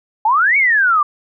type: exponential two-way sweep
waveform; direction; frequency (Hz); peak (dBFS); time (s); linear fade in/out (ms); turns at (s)
sine; up then down; 830.6 to 2281 to 1152; -10; 0.25-1.03; 5; 0.57
effects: none